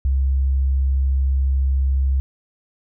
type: tone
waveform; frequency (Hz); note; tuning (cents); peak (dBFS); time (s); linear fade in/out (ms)
sine; 67; C2; +42; -15; 0.05-2.2; 0
effects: none